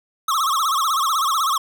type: tone with vibrato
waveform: square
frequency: 1189 Hz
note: D6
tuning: 21 cents sharp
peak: -18 dBFS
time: 0.28-1.58 s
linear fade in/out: 5 ms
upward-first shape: sine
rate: 16 Hz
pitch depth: 190 cents each way
effects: none

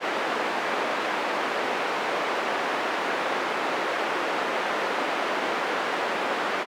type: band-pass noise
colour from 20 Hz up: pink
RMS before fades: -27 dBFS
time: 0-6.66 s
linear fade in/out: 50 ms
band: 420 to 2100 Hz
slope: 12 dB/octave
effects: high-pass 200 Hz 12 dB/octave

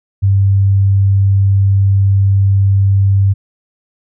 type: tone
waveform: sine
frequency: 98.2 Hz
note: G2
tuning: 4 cents sharp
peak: -7 dBFS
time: 0.22-3.34 s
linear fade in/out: 20 ms
effects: none

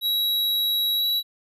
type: tone with pitch glide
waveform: square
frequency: 3874 to 3910 Hz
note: B7 to B7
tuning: -34 to -18 cents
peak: -21 dBFS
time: 0.01-1.23 s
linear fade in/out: 50 ms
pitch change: +16 cents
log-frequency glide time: 0.96-1.05 s
effects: none

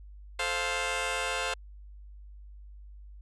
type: chord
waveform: 10% pulse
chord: F major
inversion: first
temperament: just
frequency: 436.5 / 523.8 / 698.5 Hz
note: A4 / C5 / F5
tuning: -14 / +2 / 0 cents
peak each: -28 / -24 / -25 dBFS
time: 0.39-1.54 s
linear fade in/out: 5 ms
effects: added 50 Hz sine -45 dBFS peak until 3.21 s + resampled to 22050 Hz

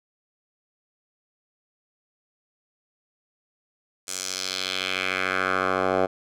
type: tone with band-pass filter sweep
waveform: 10% pulse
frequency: 93.6 Hz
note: F#2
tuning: 20 cents sharp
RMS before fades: -26 dBFS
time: 4.07-6.07 s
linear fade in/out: 20 ms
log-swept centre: 7700 to 710 Hz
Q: 1.9
effects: none

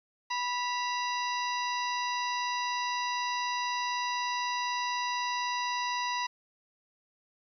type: harmonic tone with a mistuned harmonic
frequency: 982 Hz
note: B5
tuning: 10 cents flat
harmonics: 1 / 2 / 3 / 4 / 5 / 6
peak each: -31 / -37 / -40 / -41 / -41 / -45 dBFS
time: 0.3-6.27 s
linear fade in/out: 10 ms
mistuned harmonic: 3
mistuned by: -110 cents
effects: 11-bit

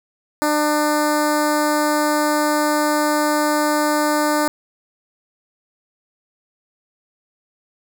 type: tone with notch filter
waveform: 10% pulse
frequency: 300 Hz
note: D4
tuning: 37 cents sharp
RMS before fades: -18 dBFS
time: 0.42-4.48 s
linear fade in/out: 0 ms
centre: 2900 Hz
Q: 0.68
effects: none

